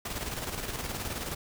pink noise with tremolo, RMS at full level -34 dBFS, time 0.05-1.35 s, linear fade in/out 5 ms, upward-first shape square, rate 19 Hz, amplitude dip 45%, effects none

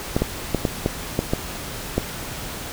clicks, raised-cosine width 2 ms, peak -5 dBFS, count 8, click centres 0.165 / 0.22 / 0.547 / 0.652 / 0.861 / 1.191 / 1.335 / 1.98 s, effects pink hiss -32 dBFS RMS until 2.72 s

